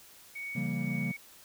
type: tone with tremolo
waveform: sine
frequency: 2234 Hz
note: C#7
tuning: 13 cents sharp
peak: -36 dBFS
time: 0.35-1.17 s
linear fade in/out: 10 ms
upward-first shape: sine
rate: 1.9 Hz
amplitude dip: 45%
type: chord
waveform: triangle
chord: C# diminished seventh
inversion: none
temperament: equal with one note detuned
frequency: 138.59 / 168.76 / 196 / 233.1 Hz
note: C#3 / E3 / G3 / Bb3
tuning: 0 / +41 / 0 / 0 cents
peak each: -34 dBFS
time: 0.55-1.12 s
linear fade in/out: 10 ms
effects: white hiss -55 dBFS RMS until 1.44 s